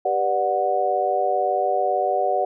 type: chord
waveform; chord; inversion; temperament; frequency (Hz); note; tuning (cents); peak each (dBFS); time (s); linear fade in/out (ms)
sine; G major seventh; none; just; 392 / 490 / 588 / 735; G4 / B4 / D5 / F#5; 0 / -14 / +2 / -12; -27 / -27 / -24 / -21; 0.05-2.45; 5
effects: none